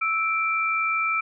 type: tone pair together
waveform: sine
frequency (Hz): 1316.4 / 2349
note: E6 / D7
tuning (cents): -3 / 0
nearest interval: minor seventh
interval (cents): 1003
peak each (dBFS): -24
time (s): 0.01-1.21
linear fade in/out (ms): 10
effects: none